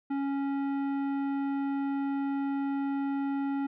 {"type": "tone with tanh clipping", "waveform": "sine", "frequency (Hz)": 277.2, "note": "C#4", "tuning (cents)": 0, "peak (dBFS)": -30, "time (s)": [0.1, 3.67], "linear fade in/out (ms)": 10, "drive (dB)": 13, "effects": []}